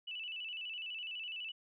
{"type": "tone with vibrato", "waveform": "sine", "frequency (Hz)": 2794, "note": "F7", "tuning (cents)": 0, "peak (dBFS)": -40, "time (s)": [0.07, 1.52], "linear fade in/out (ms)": 10, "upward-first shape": "square", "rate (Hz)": 12, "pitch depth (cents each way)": 93, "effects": []}